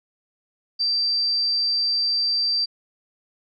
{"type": "tone", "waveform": "sine", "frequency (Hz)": 4686, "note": "D8", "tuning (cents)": -5, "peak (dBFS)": -19, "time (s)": [0.79, 2.66], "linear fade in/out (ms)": 20, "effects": []}